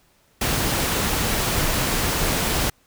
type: noise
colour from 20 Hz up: pink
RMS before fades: -22 dBFS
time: 0.41-2.7 s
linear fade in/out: 5 ms
effects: pink hiss -60 dBFS RMS until 2.86 s